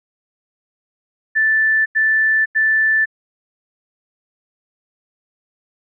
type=tone bursts; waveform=sine; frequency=1760 Hz; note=A6; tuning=in tune; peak=-12 dBFS; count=3; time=1.35-3.058 s; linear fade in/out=20 ms; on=510 ms; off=89 ms; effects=none